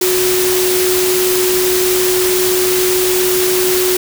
sine tone in noise, 367.2 Hz, F#4, 13 cents flat, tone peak -13 dBFS, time 0.01-3.97 s, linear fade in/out 5 ms, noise white, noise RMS -17 dBFS, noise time 0.01-3.97 s, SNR +1 dB, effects none

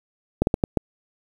slowing click train, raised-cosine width 2 ms, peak -5 dBFS, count 5, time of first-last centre 0.42-0.773 s, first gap 51 ms, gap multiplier 1.38, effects 7-bit

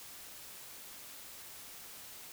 silence, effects white hiss -50 dBFS RMS until 2.32 s

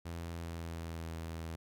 sawtooth tone with pitch glide, 84.2 to 81.9 Hz, E2 to E2, +37 to -11 cents, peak -36 dBFS, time 0.05-1.56 s, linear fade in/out 10 ms, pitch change -48 cents, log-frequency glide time 0.31-1.17 s, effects none

